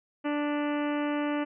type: harmonic tone with a mistuned harmonic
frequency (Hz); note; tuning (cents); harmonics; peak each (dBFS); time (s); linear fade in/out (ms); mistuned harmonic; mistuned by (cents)
293.7; D4; 0; 1 / 2 / 3 / 4 / 5 / 6 / 7 / 8 / 9 / 10; -28 / -34 / -38 / -40 / -42 / -44 / -45 / -46 / -47 / -48; 0.24-1.45; 20; 7; -24
effects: none